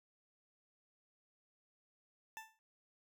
20% pulse tone with exponential decay, 884 Hz, A5, 8 cents sharp, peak -38 dBFS, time 2.37-2.59 s, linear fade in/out 0 ms, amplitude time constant 46 ms, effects none

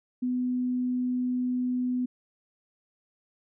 sine tone, 250 Hz, B3, 21 cents sharp, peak -25 dBFS, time 0.22-2.06 s, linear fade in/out 10 ms, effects none

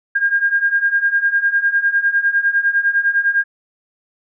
sine beating tone pair, 1608 / 1617.9 Hz, G6 / G#6, +44 / -46 cents, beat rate 9.9 Hz, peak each -18 / -15 dBFS, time 0.15-3.44 s, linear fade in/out 10 ms, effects none

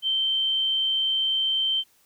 sine tone, 3116 Hz, G7, 11 cents flat, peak -21 dBFS, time 0.02-1.84 s, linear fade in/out 50 ms, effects white hiss -62 dBFS RMS until 2.05 s

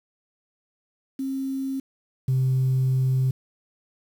sine tone pair in turn, 268.4 / 130.61 Hz, C4 / C3, +44 / -3 cents, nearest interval octave, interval 1247 cents, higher first, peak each -25 / -17 dBFS, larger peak second, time 1.19-1.8 / 2.28-3.31 s, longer second, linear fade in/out 5 ms, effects tanh soft clip ceiling -16 dBFS + 8-bit

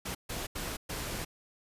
pink noise bursts at uneven times, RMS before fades -37 dBFS, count 4, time 0.05-0.15 / 0.29-0.47 / 0.55-0.77 / 0.89-1.25 s, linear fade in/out 10 ms, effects resampled to 32000 Hz

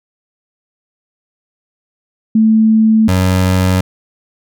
sine / 25% pulse tone pair in turn, 220 / 92.85 Hz, A3 / F#2, 0 / +7 cents, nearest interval octave + minor third, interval 1493 cents, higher first, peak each -6 dBFS, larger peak neither, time 2.35-3.08 / 3.08-3.81 s, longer neither, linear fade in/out 5 ms, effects none

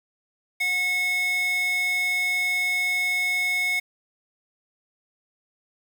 square tone with high-pass filter, 729 Hz, F#5, 26 cents flat, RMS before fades -24 dBFS, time 0.6-3.8 s, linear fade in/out 10 ms, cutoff 2000 Hz, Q 4.5, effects 8-bit

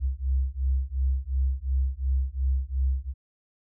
sine beating tone pair, 64.7 / 67.5 Hz, C2 / C#2, -19 / -45 cents, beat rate 2.8 Hz, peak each -26 dBFS, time 0-3.14 s, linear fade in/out 50 ms, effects none

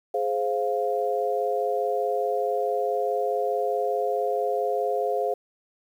sine chord, F minor, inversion first, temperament just, 419.1 / 523.8 / 698.5 Hz, Ab4 / C5 / F5, +16 / +2 / 0 cents, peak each -27 dBFS, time 0.14-5.34 s, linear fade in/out 5 ms, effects 9-bit

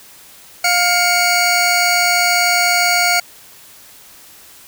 20% pulse tone pair together, 707 / 2241 Hz, F5 / C#7, +21 / +18 cents, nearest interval octave + minor sixth, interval 1997 cents, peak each -10 dBFS, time 0.64-3.2 s, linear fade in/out 5 ms, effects white hiss -42 dBFS RMS until 4.67 s

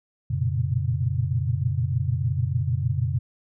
sine tone cluster, 90.4 / 116.1 / 122.7 / 139.5 Hz, F#2 / A#2 / B2 / C#3, -40 / -7 / -11 / +11 cents, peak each -27 dBFS, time 0.3-3.19 s, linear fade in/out 10 ms, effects none

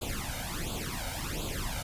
pink noise with flanger, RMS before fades -35 dBFS, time 0.01-1.83 s, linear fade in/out 10 ms, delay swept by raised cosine 0.26 to 1.36 ms, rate 1.4 Hz, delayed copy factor +0.85, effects resampled to 32000 Hz

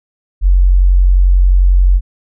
sine tone, 45.64 Hz, F#1, 23 cents flat, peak -5 dBFS, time 0.41-2.01 s, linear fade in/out 50 ms, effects none

